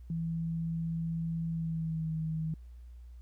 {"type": "tone with pitch glide", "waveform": "sine", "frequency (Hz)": [164.8, 159], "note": ["E3", "D#3"], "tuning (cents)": [0, 38], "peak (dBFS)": -31, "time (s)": [0.1, 2.54], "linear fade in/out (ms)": 2, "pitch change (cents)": -62, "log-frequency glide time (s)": [1.5, 2.13], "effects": ["added 60 Hz sine -46 dBFS peak until 3.21 s", "pink hiss -74 dBFS RMS until 3.21 s"]}